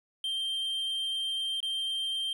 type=tone with dropouts; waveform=triangle; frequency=3156 Hz; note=G7; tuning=11 cents sharp; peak=-28 dBFS; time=0.24-2.33 s; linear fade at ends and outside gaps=2 ms; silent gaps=1.604-1.628 s; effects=none